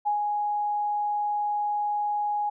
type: tone with ADSR envelope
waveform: sine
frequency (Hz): 830.6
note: G#5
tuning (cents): 0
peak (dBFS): -21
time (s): 0.05-2.5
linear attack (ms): 23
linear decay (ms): 110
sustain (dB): -3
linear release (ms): 11
effects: none